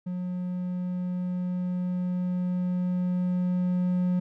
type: tone with level ramp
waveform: triangle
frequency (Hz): 180.3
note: F#3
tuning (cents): -45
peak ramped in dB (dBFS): -27 to -20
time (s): 0.06-4.2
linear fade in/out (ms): 10
effects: none